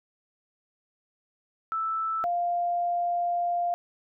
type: tone pair in turn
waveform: sine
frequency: 1318.5 / 698.5 Hz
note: E6 / F5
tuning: 0 / 0 cents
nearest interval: major seventh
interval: 1100 cents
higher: first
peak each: -26 / -24 dBFS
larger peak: second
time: 1.72-2.24 / 2.24-3.74 s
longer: second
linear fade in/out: 0 ms
effects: none